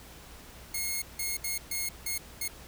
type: tone bursts at uneven times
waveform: 5% pulse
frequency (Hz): 2162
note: C#7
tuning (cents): -44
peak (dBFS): -20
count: 6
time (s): 0.74-1.02 / 1.19-1.37 / 1.44-1.58 / 1.71-1.89 / 2.06-2.18 / 2.41-2.48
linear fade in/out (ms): 5
effects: added 60 Hz sine -53 dBFS peak until 2.67 s + pink hiss -50 dBFS RMS until 2.67 s